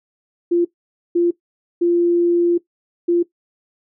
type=tone bursts at uneven times; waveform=sine; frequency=345.7 Hz; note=F4; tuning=18 cents flat; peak=-12 dBFS; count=4; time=0.51-0.65 / 1.15-1.31 / 1.81-2.58 / 3.08-3.23 s; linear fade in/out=10 ms; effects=noise-tail reverb RT60 0.1 s tail -17 dB re dry